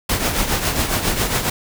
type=noise with tremolo; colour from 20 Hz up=pink; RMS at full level=-17 dBFS; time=0.09-1.5 s; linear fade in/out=5 ms; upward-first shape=triangle; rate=7.3 Hz; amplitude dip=65%; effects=none